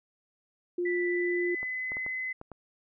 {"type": "tone", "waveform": "sine", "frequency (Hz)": 352.8, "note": "F4", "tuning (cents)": 18, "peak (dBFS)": -27, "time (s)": [0.78, 1.55], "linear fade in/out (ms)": 5}
{"type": "tone with pitch glide", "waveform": "sine", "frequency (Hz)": [1977, 2033], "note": ["B6", "B6"], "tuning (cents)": [1, 50], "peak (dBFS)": -31, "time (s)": [0.85, 2.33], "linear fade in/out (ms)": 10, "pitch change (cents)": 49, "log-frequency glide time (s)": [1.02, 1.97]}
{"type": "clicks", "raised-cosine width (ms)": 1, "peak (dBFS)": -29, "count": 6, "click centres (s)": [1.63, 1.919, 1.969, 2.064, 2.414, 2.517]}
{"effects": []}